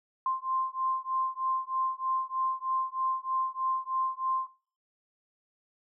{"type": "beating tone pair", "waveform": "sine", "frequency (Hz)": [1046.5, 1049.7], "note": ["C6", "C6"], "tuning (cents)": [0, 5], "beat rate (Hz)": 3.2, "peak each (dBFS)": -31, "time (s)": [0.26, 4.47], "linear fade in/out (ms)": 2, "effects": ["noise-tail reverb RT60 0.5 s tail -20 dB re dry"]}